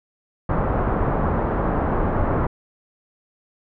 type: low-pass noise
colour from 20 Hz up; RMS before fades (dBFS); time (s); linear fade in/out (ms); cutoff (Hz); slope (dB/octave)
pink; -21; 0.49-2.47; 5; 1300; 24
effects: none